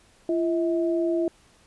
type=tone pair together; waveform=sine; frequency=340.4 / 642 Hz; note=F4 / E5; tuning=-44 / -46 cents; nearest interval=major seventh; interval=1098 cents; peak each=-22 / -28 dBFS; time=0.29-1.28 s; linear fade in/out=2 ms; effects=pink hiss -58 dBFS RMS until 1.66 s + resampled to 24000 Hz